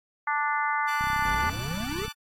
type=harmonic tone; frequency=293.7 Hz; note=D4; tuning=in tune; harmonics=3 / 4 / 5 / 6 / 7; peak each=-28 / -29 / -31 / -34 / -33 dBFS; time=0.27-1.5 s; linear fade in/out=5 ms
type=chord; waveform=15% pulse; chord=D major; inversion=second; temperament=equal; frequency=880 / 1174.7 / 1480 Hz; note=A5 / D6 / F#6; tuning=0 / 0 / 0 cents; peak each=-36 / -33 / -34 dBFS; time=0.87-2.13 s; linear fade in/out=20 ms
type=click train; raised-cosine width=5 ms; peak=-25 dBFS; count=36; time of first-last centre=1.01-2.08 s; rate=32.7 Hz
type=exponential sweep; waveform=square; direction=up; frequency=41.2 to 466.2 Hz; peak=-33 dBFS; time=1.24-2.07 s; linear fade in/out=20 ms
effects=AAC 48 kbps